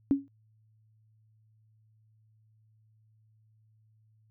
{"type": "tone with exponential decay", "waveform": "sine", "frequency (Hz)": 277.2, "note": "C#4", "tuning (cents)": 0, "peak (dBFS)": -17, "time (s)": [0.11, 0.28], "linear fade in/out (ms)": 0, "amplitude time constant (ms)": 35, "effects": ["added 109 Hz sine -62 dBFS peak until 4.3 s"]}